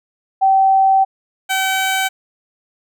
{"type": "tone pair in turn", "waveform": ["sine", "15% pulse"], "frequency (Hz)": [772, 764.9], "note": ["G5", "G5"], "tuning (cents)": [-27, -43], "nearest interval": "unison", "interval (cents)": 16, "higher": "first", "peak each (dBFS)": -9, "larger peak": "neither", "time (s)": [[0.41, 1.05], [1.49, 2.09]], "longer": "first", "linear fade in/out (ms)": 20, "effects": []}